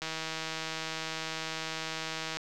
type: click train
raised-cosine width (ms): 0.2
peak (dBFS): -18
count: 377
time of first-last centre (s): 0.02-2.37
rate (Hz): 160
effects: none